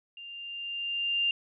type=tone with level ramp; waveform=sine; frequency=2794 Hz; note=F7; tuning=in tune; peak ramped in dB=-42 to -23 dBFS; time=0.17-1.31 s; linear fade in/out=2 ms; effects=none